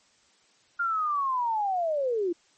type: linear sweep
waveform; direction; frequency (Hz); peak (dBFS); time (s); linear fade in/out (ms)
sine; down; 1413 to 329.6; -24; 0.79-2.33; 10
effects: white hiss -63 dBFS RMS until 2.57 s + MP3 32 kbps